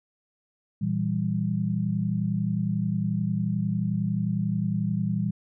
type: chord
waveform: sine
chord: E diminished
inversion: second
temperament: equal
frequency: 116.54 / 164.81 / 196 Hz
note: Bb2 / E3 / G3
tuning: 0 / 0 / 0 cents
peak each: -29 / -28 / -27 dBFS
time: 0.81-5.31 s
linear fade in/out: 10 ms
effects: none